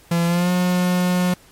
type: tone with pitch glide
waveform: 45% pulse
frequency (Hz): 170 to 180.11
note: F3 to F#3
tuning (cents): -46 to -46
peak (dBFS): -16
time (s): 0.11-1.34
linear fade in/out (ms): 5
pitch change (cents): +100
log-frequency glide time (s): 0.26-0.51
effects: pink hiss -50 dBFS RMS until 1.51 s + MP3 64 kbps